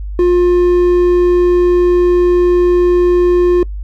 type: tone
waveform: triangle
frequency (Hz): 354.6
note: F4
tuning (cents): +26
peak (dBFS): -5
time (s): 0.19-3.63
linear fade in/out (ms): 2
effects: noise-tail reverb RT60 0.1 s tail -23 dB re dry + added 50 Hz sine -20 dBFS peak until 3.83 s